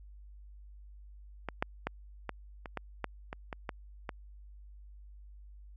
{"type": "clicks", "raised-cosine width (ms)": 0.5, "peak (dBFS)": [-20, -14, -17, -20, -26, -20, -18, -24, -23, -20, -21], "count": 11, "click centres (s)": [1.487, 1.625, 1.87, 2.293, 2.658, 2.773, 3.043, 3.329, 3.528, 3.692, 4.092], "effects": ["added 50 Hz sine -49 dBFS peak until 5.76 s"]}